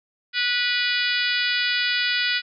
harmonic tone, 490 Hz, B4, 14 cents flat, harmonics 3 / 4 / 5 / 6 / 7 / 8 / 9 / 10, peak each -26 / -27 / -28 / -29 / -29 / -30 / -31 / -31 dBFS, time 0.33-2.42 s, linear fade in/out 50 ms, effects none

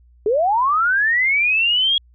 sine linear sweep, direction up, 396.4 to 3322 Hz, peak -14 dBFS, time 0.26-1.98 s, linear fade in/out 2 ms, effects added 60 Hz sine -48 dBFS peak until 2.14 s

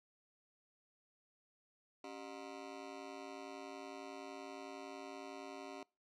20% pulse ring-modulated tone, 333 Hz, E4, 18 cents sharp, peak -39 dBFS, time 2.04-5.83 s, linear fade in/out 2 ms, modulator 55.4 Hz, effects noise-tail reverb RT60 0.3 s tail -25 dB re dry + low-pass 6000 Hz 12 dB/octave

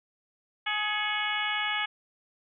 harmonic tone with a mistuned harmonic, 420.2 Hz, G#4, 20 cents sharp, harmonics 2 / 3 / 4 / 5 / 6 / 7 / 8, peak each -35 / -36 / -33 / -32 / -40 / -34 / -38 dBFS, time 0.66-1.86 s, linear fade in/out 10 ms, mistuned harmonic 5, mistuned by +73 cents, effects none

